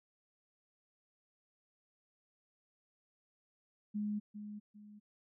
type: tone with echo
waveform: sine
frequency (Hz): 208.8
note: G#3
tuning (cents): +10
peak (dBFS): -34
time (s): 3.94-4.2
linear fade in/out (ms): 20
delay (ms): 400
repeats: 2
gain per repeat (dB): -9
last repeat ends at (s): 5
effects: none